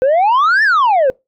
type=exponential two-way sweep; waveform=sine; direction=up then down; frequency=500 to 1812 to 500 Hz; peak=-6 dBFS; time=0.02-1.1 s; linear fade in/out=0 ms; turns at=0.63 s; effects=noise-tail reverb RT60 0.2 s tail -25 dB re dry + tanh soft clip ceiling -8 dBFS